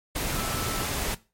sine tone in noise, 1318.5 Hz, E6, in tune, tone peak -36 dBFS, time 0.35-0.86 s, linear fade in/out 10 ms, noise pink, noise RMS -29 dBFS, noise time 0.15-1.15 s, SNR -10 dB, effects noise-tail reverb RT60 0.3 s tail -19 dB re dry + MP3 64 kbps

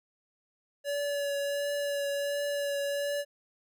square tone with vibrato, 570 Hz, C#5, 48 cents sharp, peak -30 dBFS, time 0.84-3.25 s, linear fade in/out 50 ms, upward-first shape triangle, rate 1.4 Hz, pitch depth 18 cents each way, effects none

